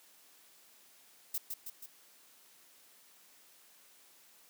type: noise with echo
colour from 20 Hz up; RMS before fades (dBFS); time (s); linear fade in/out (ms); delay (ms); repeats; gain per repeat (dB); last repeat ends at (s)
violet; -35; 1.34-1.38; 5; 160; 3; -4; 1.86
effects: white hiss -62 dBFS RMS until 4.49 s + high-pass 200 Hz 12 dB/octave